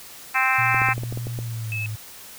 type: harmonic tone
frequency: 261.6 Hz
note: C4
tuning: in tune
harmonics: 3 / 4 / 5 / 6 / 7 / 8 / 9 / 10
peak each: -26 / -26 / -26 / -26 / -26 / -26 / -26 / -26 dBFS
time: 0.34-0.94 s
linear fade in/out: 20 ms
type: tone with pitch glide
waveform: sine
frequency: 118.6 to 108.13 Hz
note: A#2 to A2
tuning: +30 to -30 cents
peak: -27 dBFS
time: 0.58-1.96 s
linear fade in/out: 10 ms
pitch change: -160 cents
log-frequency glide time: 1.38-1.79 s
type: clicks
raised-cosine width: 2 ms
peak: -19 dBFS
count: 9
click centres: 0.745 / 0.818 / 0.887 / 0.98 / 1.035 / 1.125 / 1.174 / 1.27 / 1.389 s
type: tone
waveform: sine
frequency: 2600 Hz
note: E7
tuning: 24 cents flat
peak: -27 dBFS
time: 1.72-1.86 s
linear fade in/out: 0 ms
effects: white hiss -42 dBFS RMS until 2.38 s